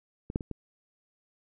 clicks, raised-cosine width 3 ms, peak -24 / -13 / -26 / -22 dBFS, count 4, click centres 0.301 / 0.359 / 0.408 / 0.513 s, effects none

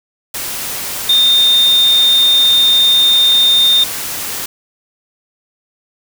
sine tone in noise, 3640 Hz, A#7, 42 cents flat, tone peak -7 dBFS, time 1.09-3.84 s, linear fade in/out 5 ms, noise white, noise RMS -22 dBFS, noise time 0.34-4.46 s, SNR +12 dB, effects none

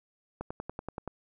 click train, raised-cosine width 1 ms, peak -22 dBFS, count 8, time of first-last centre 0.41-1.077 s, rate 10.5 Hz, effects none

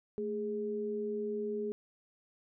sine tone pair together, 220 / 415.3 Hz, A3 / G#4, 0 / 0 cents, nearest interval major seventh, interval 1100 cents, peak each -39 / -34 dBFS, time 0.18-1.72 s, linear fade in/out 0 ms, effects none

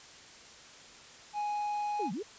triangle tone, 832 Hz, G#5, 3 cents sharp, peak -29 dBFS, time 1.33-2.11 s, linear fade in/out 50 ms
sine linear two-way sweep, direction down then up, 467.6 to 161.3 to 462.2 Hz, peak -34 dBFS, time 1.99-2.23 s, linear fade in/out 10 ms, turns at 2.12 s
effects white hiss -52 dBFS RMS until 2.38 s + resampled to 16000 Hz

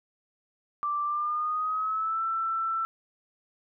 sine tone with pitch glide, 1174.7 to 1333.9 Hz, D6 to E6, 0 to +20 cents, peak -26 dBFS, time 0.83-2.85 s, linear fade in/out 0 ms, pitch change +220 cents, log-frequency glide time 1.04-2.23 s, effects none

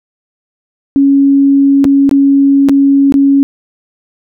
sine tone with dropouts, 277.2 Hz, C#4, in tune, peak -4 dBFS, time 0.96-3.43 s, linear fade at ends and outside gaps 0 ms, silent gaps 1.843-1.851 / 2.093-2.112 / 2.687-2.694 / 3.123-3.141 s, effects none

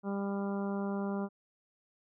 harmonic tone, 198.9 Hz, G3, 25 cents sharp, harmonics 1 / 2 / 3 / 4 / 5 / 6 / 7, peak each -33 / -39 / -43 / -45 / -47 / -49 / -50 dBFS, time 0.03-1.29 s, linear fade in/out 50 ms, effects none

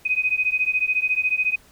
sine beating tone pair, 2500 / 2514 Hz, D#7 / D#7, +8 / +17 cents, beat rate 14 Hz, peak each -22 dBFS, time 0.05-1.56 s, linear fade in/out 10 ms, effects pink hiss -53 dBFS RMS until 1.71 s

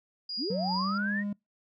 sine tone with tremolo, 4864 Hz, D#8, 40 cents flat, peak -31 dBFS, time 0.29-0.98 s, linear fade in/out 5 ms, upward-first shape triangle, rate 2.7 Hz, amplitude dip 75%
sine linear sweep, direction up, 185 to 1912 Hz, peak -30 dBFS, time 0.37-1.24 s, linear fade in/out 50 ms
triangle tone with pitch glide, 185 to 204.1 Hz, F#3 to G#3, 0 to -30 cents, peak -28 dBFS, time 0.5-1.33 s, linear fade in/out 5 ms, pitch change +170 cents, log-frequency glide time 0.76-0.99 s
effects noise-tail reverb RT60 0.2 s tail -26 dB re dry

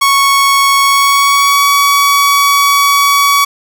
sawtooth tone with pitch glide, 1108.7 to 1130.7 Hz, C#6 to C#6, 0 to +34 cents, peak -3 dBFS, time 0.01-3.45 s, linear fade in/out 10 ms, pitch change +34 cents, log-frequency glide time 0.82-1.67 s, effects none

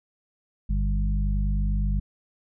harmonic tone with a mistuned harmonic, 50.1 Hz, G1, 38 cents sharp, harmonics 1 / 2 / 3 / 4, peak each -22 / -33 / -32 / -33 dBFS, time 0.69-2 s, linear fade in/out 10 ms, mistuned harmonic 2, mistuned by -26 cents, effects none

